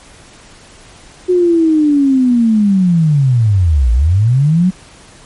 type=linear two-way sweep; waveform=sine; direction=down then up; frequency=366.9 to 55 to 190.3 Hz; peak=-7 dBFS; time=1.28-4.71 s; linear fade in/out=20 ms; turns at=3.92 s; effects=pink hiss -40 dBFS RMS until 5.25 s + MP3 48 kbps